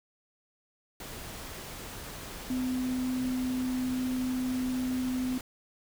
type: tone in noise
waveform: sine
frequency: 254.5 Hz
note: C4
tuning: 48 cents flat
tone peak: -28 dBFS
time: 2.5-5.38 s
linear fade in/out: 2 ms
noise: pink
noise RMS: -42 dBFS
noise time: 1-5.41 s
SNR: +11 dB
effects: none